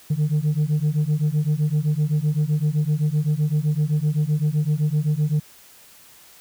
sine beating tone pair, 147.3 / 155.1 Hz, D3 / D#3, +6 / -5 cents, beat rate 7.8 Hz, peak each -19 dBFS, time 0.1-5.4 s, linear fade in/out 10 ms, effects tanh soft clip ceiling -15 dBFS + white hiss -49 dBFS RMS until 6.4 s

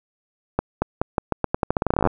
accelerating click train, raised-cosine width 1 ms, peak -5 dBFS, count 22, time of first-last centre 0.59-2.073 s, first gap 230 ms, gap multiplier 0.85, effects none

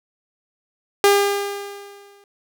sawtooth tone with exponential decay, 402.7 Hz, G4, 47 cents sharp, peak -6 dBFS, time 1.04-2.24 s, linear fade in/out 1 ms, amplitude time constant 260 ms, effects none

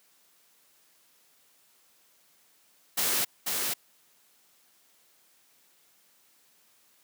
white noise with echo, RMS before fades -27 dBFS, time 2.97-3.25 s, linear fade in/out 10 ms, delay 490 ms, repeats 1, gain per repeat -3 dB, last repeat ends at 3.74 s, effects white hiss -64 dBFS RMS until 7.03 s + high-pass 150 Hz 12 dB/octave

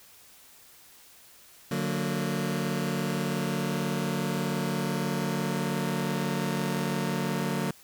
sawtooth chord, D augmented, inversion none, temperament just, 146.83 / 183.54 / 229.4 Hz, D3 / F#3 / A#3, 0 / -14 / -28 cents, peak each -28 / -27 / -28 dBFS, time 1.71-7.71 s, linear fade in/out 5 ms, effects white hiss -54 dBFS RMS until 7.83 s

